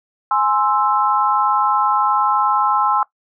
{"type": "chord", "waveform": "sine", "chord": "Ab augmented", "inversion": "none", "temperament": "equal with one note detuned", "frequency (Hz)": [835.4, 1046.5, 1318.5], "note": ["Ab5", "C6", "E6"], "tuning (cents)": [10, 0, 0], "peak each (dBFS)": -18, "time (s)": [0.31, 3.03], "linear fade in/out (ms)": 2, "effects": ["noise-tail reverb RT60 0.1 s tail -19 dB re dry"]}